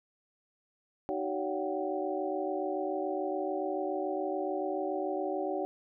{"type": "tone cluster", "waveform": "sine", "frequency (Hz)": [309.2, 380, 566, 725, 772], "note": ["D#4", "F#4", "C#5", "F#5", "G5"], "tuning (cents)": [-11, 46, 36, -35, -27], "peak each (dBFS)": [-37, -35, -36, -39, -39], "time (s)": [1.09, 5.65], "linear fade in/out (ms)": 0, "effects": []}